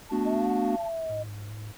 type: tone with tremolo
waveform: sine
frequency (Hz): 880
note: A5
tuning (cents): 0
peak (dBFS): -34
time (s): 0.09-0.9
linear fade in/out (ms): 20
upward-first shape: sine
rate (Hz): 17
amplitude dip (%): 80
type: chord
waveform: triangle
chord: B minor seventh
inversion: third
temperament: equal with one note detuned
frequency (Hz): 220 / 246.9 / 293.7 / 371.1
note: A3 / B3 / D4 / F#4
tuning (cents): 0 / 0 / 0 / +5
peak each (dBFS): -28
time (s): 0.11-0.77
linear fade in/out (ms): 20
type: linear two-way sweep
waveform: sine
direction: up then down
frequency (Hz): 615 to 726 to 615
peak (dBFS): -29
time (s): 0.25-1.24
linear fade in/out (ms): 20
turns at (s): 0.5
type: tone with vibrato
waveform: triangle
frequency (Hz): 104.5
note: G#2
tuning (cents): +11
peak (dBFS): -34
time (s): 1.09-1.73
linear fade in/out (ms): 20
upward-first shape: square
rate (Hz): 2.5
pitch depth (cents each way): 33
effects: pink hiss -49 dBFS RMS until 1.77 s